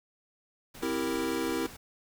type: noise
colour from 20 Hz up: pink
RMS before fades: -47 dBFS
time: 0.74-1.77 s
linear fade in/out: 10 ms
type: chord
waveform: square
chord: C dominant seventh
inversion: none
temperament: equal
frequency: 261.6 / 329.6 / 392 / 466.2 Hz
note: C4 / E4 / G4 / Bb4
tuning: 0 / 0 / 0 / 0 cents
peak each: -36 / -33 / -37 / -36 dBFS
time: 0.82-1.67 s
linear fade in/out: 10 ms
effects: none